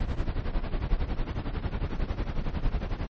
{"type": "noise with tremolo", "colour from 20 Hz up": "brown", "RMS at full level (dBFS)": -25, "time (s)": [0, 3.07], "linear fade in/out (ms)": 5, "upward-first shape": "triangle", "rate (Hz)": 11, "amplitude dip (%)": 85, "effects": ["low-pass 4000 Hz 12 dB/octave", "MP3 32 kbps"]}